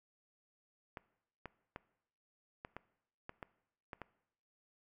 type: clicks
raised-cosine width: 0.5 ms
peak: -29 dBFS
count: 9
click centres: 0.972 / 1.457 / 1.761 / 2.649 / 2.766 / 3.294 / 3.428 / 3.932 / 4.017 s
effects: noise-tail reverb RT60 0.8 s tail -20 dB re dry